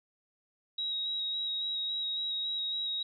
sine tone with vibrato, 3820 Hz, A#7, 42 cents sharp, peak -31 dBFS, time 0.78-3.03 s, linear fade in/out 5 ms, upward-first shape square, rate 3.6 Hz, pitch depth 13 cents each way, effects none

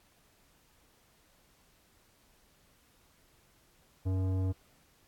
sine tone with tanh clipping, 94 Hz, F#2, 28 cents sharp, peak -30 dBFS, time 4.05-4.53 s, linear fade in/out 20 ms, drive 14 dB, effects pink hiss -66 dBFS RMS until 5.07 s + AAC 64 kbps

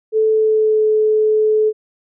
sine tone with pitch glide, 437.3 to 431 Hz, A4 to A4, -11 to -36 cents, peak -11 dBFS, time 0.12-1.73 s, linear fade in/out 50 ms, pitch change -25 cents, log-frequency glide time 0.29-0.86 s, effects none

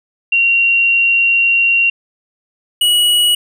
sine / square tone pair in turn, 2754 / 2918 Hz, F7 / F#7, -25 / -25 cents, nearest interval minor second, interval 100 cents, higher second, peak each -9 / -10 dBFS, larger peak first, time 0.32-1.9 / 2.81-3.35 s, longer first, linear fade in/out 5 ms, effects none

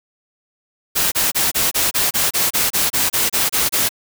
white noise bursts, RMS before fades -17 dBFS, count 15, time 0.95-3.892 s, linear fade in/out 20 ms, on 170 ms, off 28 ms, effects none

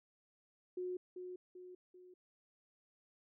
sine tone with echo, 363.4 Hz, F#4, 31 cents flat, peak -38 dBFS, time 0.77-0.97 s, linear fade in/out 5 ms, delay 390 ms, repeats 3, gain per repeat -6 dB, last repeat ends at 2.14 s, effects none

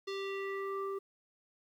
square tone with low-pass filter sweep, 392 Hz, G4, in tune, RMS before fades -38 dBFS, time 0.07-0.99 s, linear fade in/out 10 ms, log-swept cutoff 4500 to 870 Hz, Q 2.5, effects 11-bit

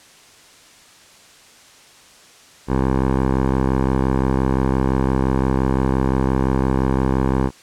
10% pulse tone with low-pass filter, 65.8 Hz, C2, 10 cents sharp, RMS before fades -18 dBFS, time 2.67-7.51 s, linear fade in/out 50 ms, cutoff 1100 Hz, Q 1, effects white hiss -47 dBFS RMS until 7.62 s + low-pass 8000 Hz 12 dB/octave

